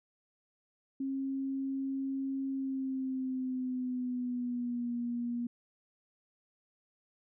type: tone with pitch glide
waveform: sine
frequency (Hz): 270 to 239.2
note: C#4 to A#3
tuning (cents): -45 to +45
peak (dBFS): -32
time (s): 1-5.47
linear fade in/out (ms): 5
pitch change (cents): -210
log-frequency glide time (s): 2.49-4.93
effects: none